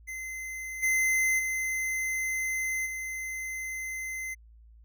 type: tone with level steps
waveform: square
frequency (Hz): 2063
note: C7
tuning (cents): -25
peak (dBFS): -36 / -24 / -29 / -34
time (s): 0.07-4.35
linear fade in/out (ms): 20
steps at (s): 0.82 / 1.38 / 2.85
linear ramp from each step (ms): 20
effects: added 56 Hz sine -51 dBFS peak until 4.84 s